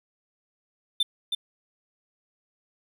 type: tone with echo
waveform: triangle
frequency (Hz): 3560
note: A7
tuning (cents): +20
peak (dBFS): -18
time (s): 1-1.03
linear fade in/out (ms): 5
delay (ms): 320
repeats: 1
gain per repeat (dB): -5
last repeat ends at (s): 1.35
effects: none